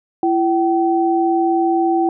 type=tone pair together; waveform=sine; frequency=336.4 / 767 Hz; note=E4 / G5; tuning=+35 / -38 cents; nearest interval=octave + major second; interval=1427 cents; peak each=-15 / -17 dBFS; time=0.23-2.09 s; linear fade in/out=2 ms; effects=none